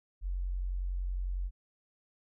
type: tone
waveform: sine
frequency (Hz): 45.45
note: F#1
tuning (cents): -30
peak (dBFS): -31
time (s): 0.21-1.51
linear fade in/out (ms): 50
effects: none